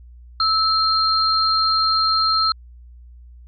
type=tone pair together; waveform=sine; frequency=1307 / 4192 Hz; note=E6 / C8; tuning=-15 / +2 cents; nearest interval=octave + minor sixth; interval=2017 cents; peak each=-18 dBFS; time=0.4-2.52 s; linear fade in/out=2 ms; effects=added 60 Hz sine -40 dBFS peak until 3.47 s